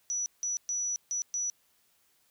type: tone bursts at uneven times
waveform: sine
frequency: 5900 Hz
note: F#8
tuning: 6 cents flat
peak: -29 dBFS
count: 5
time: 0.1-0.26 / 0.43-0.57 / 0.69-0.96 / 1.11-1.22 / 1.34-1.5 s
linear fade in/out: 0 ms
effects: white hiss -69 dBFS RMS until 2.3 s